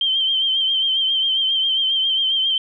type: tone with vibrato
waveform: sine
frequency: 3136 Hz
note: G7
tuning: in tune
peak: -16 dBFS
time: 0.01-2.58 s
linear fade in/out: 2 ms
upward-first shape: triangle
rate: 7.4 Hz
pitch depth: 53 cents each way
effects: none